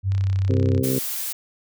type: tone with vibrato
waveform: sine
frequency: 96.4 Hz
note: G2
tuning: 28 cents flat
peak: -18 dBFS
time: 0.03-0.83 s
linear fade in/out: 50 ms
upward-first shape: triangle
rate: 2.2 Hz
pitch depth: 14 cents each way
type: click train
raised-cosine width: 0.2 ms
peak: -22 dBFS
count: 23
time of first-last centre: 0.12-0.779 s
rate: 33.4 Hz
type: harmonic tone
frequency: 65.41 Hz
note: C2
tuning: in tune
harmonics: 2 / 3 / 4 / 5 / 6 / 7 / 8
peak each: -25 / -34 / -24 / -37 / -27 / -30 / -33 dBFS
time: 0.49-0.99 s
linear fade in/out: 5 ms
type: noise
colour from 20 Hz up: blue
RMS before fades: -28 dBFS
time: 0.83-1.33 s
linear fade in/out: 10 ms
effects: none